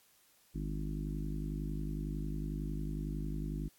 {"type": "harmonic tone", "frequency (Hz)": 51, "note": "G#1", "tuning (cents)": -31, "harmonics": [1, 3, 4, 5, 6, 7], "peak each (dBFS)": [-38, -40, -45, -45, -46, -52], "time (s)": [0.54, 3.69], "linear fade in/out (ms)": 20, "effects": ["white hiss -67 dBFS RMS until 3.78 s", "AAC 64 kbps"]}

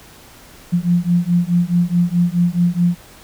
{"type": "beating tone pair", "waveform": "sine", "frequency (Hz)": [172.3, 177], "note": ["F3", "F3"], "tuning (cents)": [-23, 23], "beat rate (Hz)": 4.7, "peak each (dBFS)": -16, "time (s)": [0.72, 2.96], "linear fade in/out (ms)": 20, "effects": ["pink hiss -43 dBFS RMS until 3.23 s"]}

